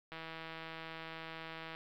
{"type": "click train", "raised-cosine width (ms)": 0.3, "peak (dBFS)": -29, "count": 265, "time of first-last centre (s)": [0.12, 1.75], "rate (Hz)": 162, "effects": ["low-pass 4000 Hz 12 dB/octave", "11-bit"]}